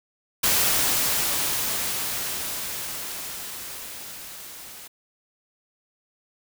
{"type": "noise with level ramp", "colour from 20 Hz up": "white", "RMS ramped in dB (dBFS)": [-20, -42], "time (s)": [0.43, 4.88], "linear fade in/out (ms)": 10, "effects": []}